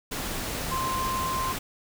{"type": "tone in noise", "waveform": "sine", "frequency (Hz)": 1046.5, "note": "C6", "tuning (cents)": 0, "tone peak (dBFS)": -27, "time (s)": [0.71, 1.53], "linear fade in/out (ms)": 10, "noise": "pink", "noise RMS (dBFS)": -32, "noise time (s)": [0.11, 1.59], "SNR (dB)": 2, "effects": []}